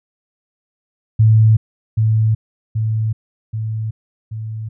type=tone with echo; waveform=sine; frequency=110 Hz; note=A2; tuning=in tune; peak=-7 dBFS; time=1.19-1.57 s; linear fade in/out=10 ms; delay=780 ms; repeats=4; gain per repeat=-4 dB; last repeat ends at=4.69 s; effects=none